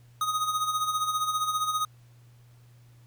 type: tone with tremolo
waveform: square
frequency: 1249 Hz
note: D#6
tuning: 6 cents sharp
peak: -24 dBFS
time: 0.21-1.85 s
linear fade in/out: 2 ms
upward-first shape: sine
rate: 15 Hz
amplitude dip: 60%
effects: added 120 Hz sine -52 dBFS peak until 3.06 s + pink hiss -65 dBFS RMS until 3.06 s